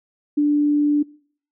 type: tone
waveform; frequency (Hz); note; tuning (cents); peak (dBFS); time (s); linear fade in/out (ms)
sine; 293.7; D4; 0; -14; 0.37-1.03; 10
effects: noise-tail reverb RT60 0.5 s tail -22 dB re dry